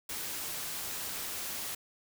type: noise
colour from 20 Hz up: white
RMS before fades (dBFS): -38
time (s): 0.09-1.75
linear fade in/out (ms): 5
effects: none